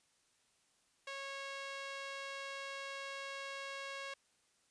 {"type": "tone with band-pass filter", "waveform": "sawtooth", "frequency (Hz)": 549, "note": "C#5", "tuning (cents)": -17, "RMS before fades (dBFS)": -45, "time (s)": [1.07, 4.14], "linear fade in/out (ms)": 5, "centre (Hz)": 2500, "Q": 0.78, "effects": ["white hiss -74 dBFS RMS until 4.7 s", "resampled to 22050 Hz"]}